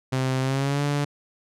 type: tone with pitch glide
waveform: sawtooth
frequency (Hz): 130.81 to 144.31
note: C3 to D3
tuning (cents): 0 to -30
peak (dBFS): -18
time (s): 0.12-1.05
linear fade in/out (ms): 10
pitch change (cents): +170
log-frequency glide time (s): 0.41-0.82
effects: low-pass 9000 Hz 12 dB/octave